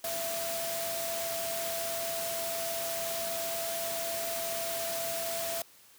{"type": "tone in noise", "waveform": "sine", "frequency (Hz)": 670, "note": "E5", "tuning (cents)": 28, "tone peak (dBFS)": -35, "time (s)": [0.04, 5.62], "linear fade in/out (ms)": 2, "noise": "white", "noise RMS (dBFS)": -36, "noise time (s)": [0.04, 5.62], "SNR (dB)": -2, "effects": ["white hiss -58 dBFS RMS until 5.98 s", "high-pass 80 Hz 12 dB/octave"]}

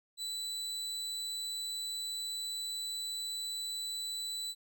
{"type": "tone", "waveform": "35% pulse", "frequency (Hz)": 3977, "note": "B7", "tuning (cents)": 11, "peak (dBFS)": -34, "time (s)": [0.17, 4.55], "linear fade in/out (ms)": 50, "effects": []}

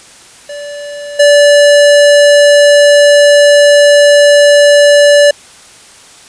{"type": "tone with level steps", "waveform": "square", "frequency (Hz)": 580, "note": "D5", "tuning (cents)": -22, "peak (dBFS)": [-22, -3], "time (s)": [0.49, 5.31], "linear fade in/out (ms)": 5, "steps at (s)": 1.19, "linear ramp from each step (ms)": 10, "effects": ["white hiss -37 dBFS RMS until 6.28 s", "resampled to 22050 Hz"]}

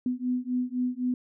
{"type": "beating tone pair", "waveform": "sine", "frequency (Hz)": [248.1, 252], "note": ["B3", "B3"], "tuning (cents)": [8, 35], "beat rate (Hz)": 3.9, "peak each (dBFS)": [-29, -29], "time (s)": [0.06, 1.14], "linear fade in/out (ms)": 2, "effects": []}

